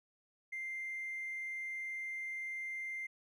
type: tone with hard clipping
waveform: sine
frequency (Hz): 2093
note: C7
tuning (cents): 0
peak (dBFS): -39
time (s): 0.52-3.07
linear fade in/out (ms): 10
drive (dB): 1
effects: none